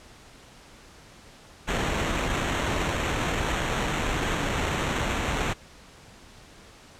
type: noise with sample-and-hold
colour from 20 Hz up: pink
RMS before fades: -27 dBFS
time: 1.67-5.54 s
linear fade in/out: 20 ms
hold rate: 4900 Hz
effects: pink hiss -50 dBFS RMS until 6.99 s + low-pass 8000 Hz 12 dB/octave